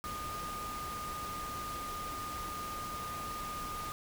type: tone in noise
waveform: sine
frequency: 1222 Hz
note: D#6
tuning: 32 cents flat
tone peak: -39 dBFS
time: 0.04-3.92 s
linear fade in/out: 0 ms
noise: pink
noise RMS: -44 dBFS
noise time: 0.04-3.92 s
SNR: +2 dB
effects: none